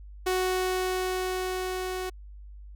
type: tone with level ramp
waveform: sawtooth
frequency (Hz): 370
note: F#4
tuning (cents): 0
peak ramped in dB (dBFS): -20 to -27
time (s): 0.26-2.1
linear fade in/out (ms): 10
effects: added 50 Hz sine -42 dBFS peak until 2.75 s